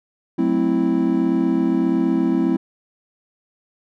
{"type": "chord", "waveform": "triangle", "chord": "F# half-diminished seventh", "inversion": "none", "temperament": "equal", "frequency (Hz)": [185, 220, 261.6, 329.6], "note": ["F#3", "A3", "C4", "E4"], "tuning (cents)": [0, 0, 0, 0], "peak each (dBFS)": [-22, -22, -18, -18], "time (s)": [0.38, 2.57], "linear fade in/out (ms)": 10, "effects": []}